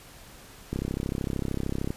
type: click train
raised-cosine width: 3 ms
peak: -16 dBFS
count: 40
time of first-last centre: 0.73-1.905 s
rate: 33.2 Hz
effects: pink hiss -49 dBFS RMS until 1.96 s + resampled to 32000 Hz